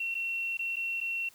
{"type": "tone with dropouts", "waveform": "sine", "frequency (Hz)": 2722, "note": "F7", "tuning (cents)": -45, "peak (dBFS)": -30, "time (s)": [0, 1.29], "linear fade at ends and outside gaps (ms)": 5, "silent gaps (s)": [[0.144, 0.15], [0.572, 0.591], [0.759, 0.766], [1.004, 1.011]], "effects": ["white hiss -59 dBFS RMS until 1.34 s"]}